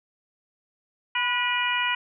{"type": "harmonic tone with a mistuned harmonic", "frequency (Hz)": 485.7, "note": "B4", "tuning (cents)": -29, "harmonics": [2, 3, 4, 5, 6], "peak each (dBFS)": [-28, -30, -29, -28, -29], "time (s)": [1.15, 1.95], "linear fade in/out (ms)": 5, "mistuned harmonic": 2, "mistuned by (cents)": 29, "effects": []}